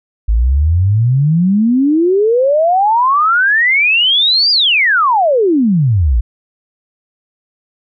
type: exponential two-way sweep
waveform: sine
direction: up then down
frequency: 51.8 to 4914 to 51.8 Hz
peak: -8 dBFS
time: 0.28-6.21 s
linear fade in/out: 10 ms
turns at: 4.51 s
effects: none